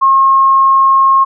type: tone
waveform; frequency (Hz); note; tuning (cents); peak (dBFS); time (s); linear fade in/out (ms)
sine; 1078; C#6; -49; -5; 0.01-1.25; 20
effects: none